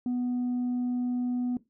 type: tone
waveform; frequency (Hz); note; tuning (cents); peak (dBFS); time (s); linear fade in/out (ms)
sine; 246.9; B3; 0; -24; 0.06-1.57; 2
effects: noise-tail reverb RT60 0.2 s tail -18 dB re dry + tanh soft clip ceiling -25 dBFS